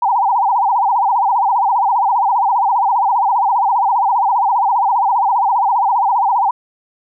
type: tone with vibrato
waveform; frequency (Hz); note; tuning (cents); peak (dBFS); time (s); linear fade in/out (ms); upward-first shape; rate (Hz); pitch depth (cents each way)
sine; 872; A5; -16; -11; 0.02-6.51; 5; sine; 15; 220
effects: none